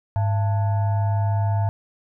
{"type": "tone with frequency modulation", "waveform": "sine", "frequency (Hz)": 102.6, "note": "G#2", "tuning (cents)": -21, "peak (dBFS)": -18, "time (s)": [0.16, 1.69], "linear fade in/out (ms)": 0, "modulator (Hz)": 784, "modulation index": 0.45, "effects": []}